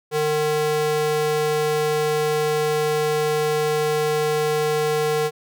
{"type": "tone with high-pass filter", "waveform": "square", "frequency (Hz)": 152.1, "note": "D#3", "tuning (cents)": -39, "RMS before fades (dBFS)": -21, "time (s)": [0.11, 5.31], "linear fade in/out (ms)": 50, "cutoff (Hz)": 350, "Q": 3.1, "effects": []}